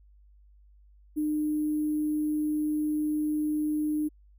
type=tone with sample-and-hold; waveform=sine; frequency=303 Hz; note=D#4; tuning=46 cents flat; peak=-25 dBFS; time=1.16-4.09 s; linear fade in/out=20 ms; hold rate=11025 Hz; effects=added 50 Hz sine -54 dBFS peak until 4.38 s